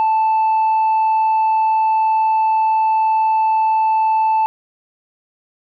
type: tone with tanh clipping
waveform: sine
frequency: 879 Hz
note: A5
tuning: 2 cents flat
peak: -13 dBFS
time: 0-4.46 s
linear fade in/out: 0 ms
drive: 1 dB
effects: none